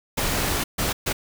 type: noise bursts at uneven times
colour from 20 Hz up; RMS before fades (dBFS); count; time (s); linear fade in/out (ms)
pink; -24; 3; 0.17-0.64 / 0.78-0.93 / 1.06-1.13; 10
effects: none